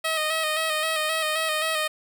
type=tone with vibrato; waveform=10% pulse; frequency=629 Hz; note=D#5; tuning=19 cents sharp; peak=-15 dBFS; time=0.04-1.88 s; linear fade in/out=10 ms; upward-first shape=square; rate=3.8 Hz; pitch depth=33 cents each way; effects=none